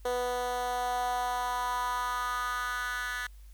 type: tone with high-pass filter sweep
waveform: 10% pulse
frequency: 246.9 Hz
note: B3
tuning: in tune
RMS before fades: -32 dBFS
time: 0.05-3.27 s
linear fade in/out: 5 ms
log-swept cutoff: 500 to 1700 Hz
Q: 3.7
effects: added 50 Hz sine -47 dBFS peak until 3.53 s + white hiss -65 dBFS RMS until 3.53 s